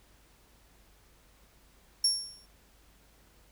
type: tone with exponential decay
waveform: 35% pulse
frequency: 5500 Hz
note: F8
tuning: 27 cents flat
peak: -18 dBFS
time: 2.04-2.46 s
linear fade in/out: 5 ms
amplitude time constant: 90 ms
effects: added 50 Hz sine -63 dBFS peak until 3.51 s + pink hiss -63 dBFS RMS until 3.51 s